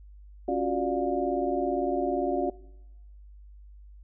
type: tone cluster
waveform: sine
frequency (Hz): 275.6 / 353.3 / 373.2 / 587 / 710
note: C#4 / F4 / F#4 / D5 / F5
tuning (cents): -10 / +20 / +15 / -1 / +28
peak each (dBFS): -31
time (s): 0.48-2.5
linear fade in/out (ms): 5
effects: noise-tail reverb RT60 1.0 s tail -23 dB re dry + added 50 Hz sine -46 dBFS peak until 4.03 s